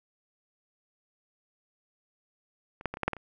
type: clicks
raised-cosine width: 0.5 ms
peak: -29 / -13 / -20 / -24 / -14 / -10 / -18 / -29 dBFS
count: 8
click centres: 2.811 / 2.857 / 2.94 / 2.971 / 3.033 / 3.08 / 3.133 / 3.167 s
effects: none